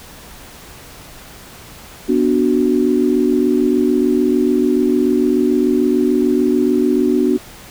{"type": "chord", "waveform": "sine", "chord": "B minor", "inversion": "none", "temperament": "equal", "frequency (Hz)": [246.9, 293.7, 370], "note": ["B3", "D4", "F#4"], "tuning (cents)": [0, 0, 0], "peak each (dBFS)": -16, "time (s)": [2.08, 7.38], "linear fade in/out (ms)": 20, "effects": ["pink hiss -38 dBFS RMS until 7.7 s"]}